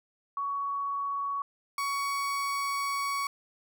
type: tone pair in turn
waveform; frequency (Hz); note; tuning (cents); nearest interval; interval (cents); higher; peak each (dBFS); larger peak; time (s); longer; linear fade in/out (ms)
sine / 35% pulse; 1121 / 1121; C#6 / C#6; +19 / +19; unison; 0; neither; -29 / -27; second; 0.37-1.42 / 1.78-3.27; second; 2
effects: none